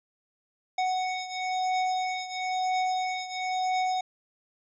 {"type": "beating tone pair", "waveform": "square", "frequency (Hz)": [742, 743], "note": ["F#5", "F#5"], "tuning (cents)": [5, 7], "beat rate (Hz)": 1, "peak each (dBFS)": [-29, -33], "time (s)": [0.78, 4.01], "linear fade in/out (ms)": 5, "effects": ["resampled to 16000 Hz"]}